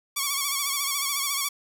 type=tone with vibrato; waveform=5% pulse; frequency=1122 Hz; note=C#6; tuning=21 cents sharp; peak=-13 dBFS; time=0.16-1.49 s; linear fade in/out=10 ms; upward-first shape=sine; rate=14 Hz; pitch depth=59 cents each way; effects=none